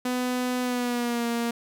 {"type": "tone with pitch glide", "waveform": "sawtooth", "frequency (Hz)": [250, 234.6], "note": ["B3", "A#3"], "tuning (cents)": [21, 11], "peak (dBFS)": -21, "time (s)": [0.05, 1.51], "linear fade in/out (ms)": 5, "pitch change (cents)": -110, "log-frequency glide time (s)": [0.62, 1.26], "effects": []}